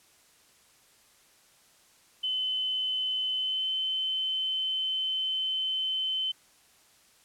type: tone with pitch glide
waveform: sine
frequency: 3039 to 3064 Hz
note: F#7 to G7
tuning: +46 to -40 cents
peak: -27 dBFS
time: 2.23-6.32 s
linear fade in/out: 10 ms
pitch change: +14 cents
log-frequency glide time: 3.35-3.69 s
effects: white hiss -61 dBFS RMS until 7.24 s + low-pass 11000 Hz 12 dB/octave